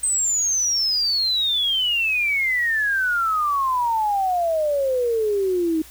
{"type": "exponential sweep", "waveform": "sine", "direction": "down", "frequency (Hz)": [8350, 311.1], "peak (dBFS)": -18, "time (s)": [0.03, 5.82], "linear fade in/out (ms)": 5, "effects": ["added 60 Hz sine -48 dBFS peak until 5.9 s", "white hiss -45 dBFS RMS until 5.9 s"]}